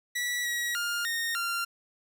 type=tone with pitch steps; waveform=sawtooth; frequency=1948 / 1914 / 1409 / 1847 / 1385 Hz; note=B6 / A#6 / F6 / A#6 / F6; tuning=-24 / +45 / +15 / -16 / -15 cents; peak=-25 dBFS; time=0.15-1.65 s; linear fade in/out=10 ms; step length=300 ms; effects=none